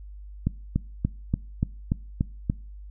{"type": "click train", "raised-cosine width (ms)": 5, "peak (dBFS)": -10, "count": 8, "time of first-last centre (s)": [0.47, 2.499], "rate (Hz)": 3.45, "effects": ["noise-tail reverb RT60 0.4 s tail -23 dB re dry", "added 50 Hz sine -39 dBFS peak until 2.9 s"]}